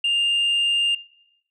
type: tone with frequency modulation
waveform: sine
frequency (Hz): 2806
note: F7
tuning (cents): +8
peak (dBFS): -16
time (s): 0.04-0.95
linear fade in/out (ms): 5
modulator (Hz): 65.9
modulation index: 0.36
effects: noise-tail reverb RT60 0.8 s tail -20 dB re dry + tanh soft clip ceiling -16 dBFS